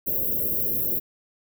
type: band-stop noise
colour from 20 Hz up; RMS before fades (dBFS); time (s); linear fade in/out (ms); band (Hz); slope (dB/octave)
white; -25; 0.06-1; 20; 600 to 12000; 96
effects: none